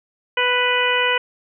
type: harmonic tone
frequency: 494.7 Hz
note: B4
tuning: 3 cents sharp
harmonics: 1 / 2 / 3 / 4 / 5 / 6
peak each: -23 / -23 / -23 / -23 / -23 / -23 dBFS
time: 0.37-1.18 s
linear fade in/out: 5 ms
effects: none